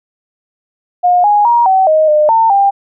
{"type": "tone with pitch steps", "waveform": "sine", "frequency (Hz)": [715, 828, 947, 761, 625, 605, 900, 795], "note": ["F5", "G#5", "A#5", "F#5", "D#5", "D#5", "A5", "G5"], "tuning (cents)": [41, -5, 27, 48, 8, -49, 39, 24], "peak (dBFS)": -6, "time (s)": [1.03, 2.71], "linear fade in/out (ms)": 20, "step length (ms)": 210, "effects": []}